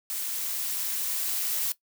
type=noise with level ramp; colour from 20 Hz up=blue; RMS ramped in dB=-32 to -28 dBFS; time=0.1-1.72 s; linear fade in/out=0 ms; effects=noise-tail reverb RT60 0.1 s tail -17 dB re dry